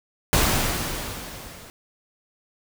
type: noise with level ramp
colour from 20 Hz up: pink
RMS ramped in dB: -18 to -44 dBFS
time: 0.33-1.7 s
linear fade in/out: 0 ms
effects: none